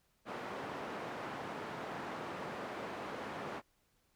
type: band-pass noise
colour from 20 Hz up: white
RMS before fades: -43 dBFS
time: 0.25-3.62 s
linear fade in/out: 50 ms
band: 150 to 1100 Hz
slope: 12 dB/octave
effects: pink hiss -75 dBFS RMS until 4.15 s